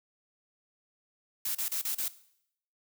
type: noise bursts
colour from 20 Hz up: blue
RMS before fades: -32 dBFS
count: 5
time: 1.45-2.082 s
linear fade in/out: 5 ms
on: 100 ms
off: 33 ms
effects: noise-tail reverb RT60 0.7 s tail -17 dB re dry